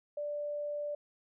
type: tone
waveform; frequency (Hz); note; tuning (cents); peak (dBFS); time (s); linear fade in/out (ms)
sine; 587.3; D5; 0; -34; 0.17-0.95; 5
effects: none